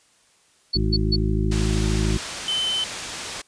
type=tone bursts; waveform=sine; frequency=4435 Hz; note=C#8; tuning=in tune; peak=-19 dBFS; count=3; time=0.73-1.162 s; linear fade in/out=10 ms; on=44 ms; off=150 ms
type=harmonic tone; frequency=53.1 Hz; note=G#1; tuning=39 cents sharp; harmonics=1 / 2 / 3 / 4 / 6 / 7; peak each=-22 / -25 / -27 / -28 / -30 / -30 dBFS; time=0.75-2.18 s; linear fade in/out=10 ms
type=low-pass noise; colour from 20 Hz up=white; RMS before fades=-33 dBFS; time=1.51-3.42 s; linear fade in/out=10 ms; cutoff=6700 Hz; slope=12 dB/octave
type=tone; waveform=triangle; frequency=3060 Hz; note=G7; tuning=42 cents flat; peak=-20 dBFS; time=2.48-2.84 s; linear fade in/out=2 ms
effects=white hiss -59 dBFS RMS until 3.47 s + resampled to 22050 Hz